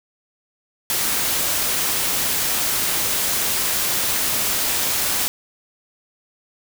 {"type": "noise", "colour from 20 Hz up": "white", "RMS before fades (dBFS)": -21, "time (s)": [0.9, 5.28], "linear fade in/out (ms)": 0, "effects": []}